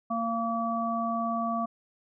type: harmonic tone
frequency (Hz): 229.6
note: A#3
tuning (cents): -26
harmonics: 1 / 3 / 5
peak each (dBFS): -31 / -31 / -31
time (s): 0.1-1.66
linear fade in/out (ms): 10
effects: none